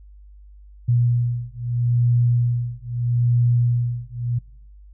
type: beating tone pair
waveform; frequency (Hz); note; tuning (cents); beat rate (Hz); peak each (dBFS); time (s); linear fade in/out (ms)
sine; 120 / 120.78; B2 / B2; -49 / -38; 0.78; -20; 0.88-4.39; 10
effects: noise-tail reverb RT60 0.6 s tail -23 dB re dry + added 50 Hz sine -42 dBFS peak until 4.93 s